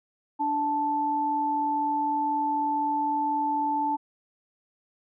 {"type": "tone pair together", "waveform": "sine", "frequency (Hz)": [293, 878], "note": ["D4", "A5"], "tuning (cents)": [-4, -4], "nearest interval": "octave + perfect fifth", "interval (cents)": 1900, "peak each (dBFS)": [-31, -24], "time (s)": [0.39, 3.97], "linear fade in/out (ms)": 20, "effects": []}